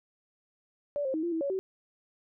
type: tone with pitch steps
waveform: sine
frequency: 578 / 530 / 315.8 / 343.7 / 324.7 / 560 / 379.9 Hz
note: D5 / C5 / D#4 / F4 / E4 / C#5 / F#4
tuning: -28 / +22 / +26 / -28 / -26 / +18 / +46 cents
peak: -28 dBFS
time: 0.96-1.59 s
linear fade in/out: 0 ms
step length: 90 ms
effects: none